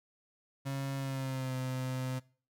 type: tone with pitch glide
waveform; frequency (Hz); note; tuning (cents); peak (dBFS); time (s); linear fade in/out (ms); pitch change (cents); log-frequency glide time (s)
35% pulse; 136.8 to 129.12; C#3 to C3; -23 to -23; -32; 0.65-2.2; 20; -100; 0.96-1.55
effects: noise-tail reverb RT60 0.4 s tail -21 dB re dry